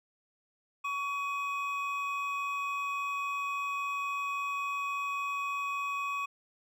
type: tone pair together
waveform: triangle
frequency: 1124.1 / 2521 Hz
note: C#6 / D#7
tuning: +24 / +22 cents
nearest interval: octave + major second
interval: 1398 cents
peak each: -31 / -35 dBFS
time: 0.84-6.26 s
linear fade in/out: 10 ms
effects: none